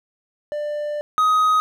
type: tone pair in turn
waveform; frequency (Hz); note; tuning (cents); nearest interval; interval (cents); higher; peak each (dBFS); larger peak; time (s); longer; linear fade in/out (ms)
triangle; 593 / 1256.5; D5 / D#6; +17 / +17; octave + minor second; 1300; second; -21 / -12; second; 0.52-1.01 / 1.18-1.6; first; 0
effects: none